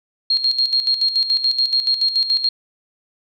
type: tone with tremolo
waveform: sine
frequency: 4243 Hz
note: C8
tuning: 23 cents sharp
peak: -13 dBFS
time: 0.3-2.49 s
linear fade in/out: 5 ms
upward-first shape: square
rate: 7 Hz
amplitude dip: 65%
effects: none